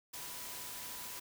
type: tone in noise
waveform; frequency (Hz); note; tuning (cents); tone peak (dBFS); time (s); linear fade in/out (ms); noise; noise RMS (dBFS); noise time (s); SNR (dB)
sine; 987.8; B5; 0; -56; 0.13-1.2; 10; white; -45; 0.13-1.2; -14
effects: none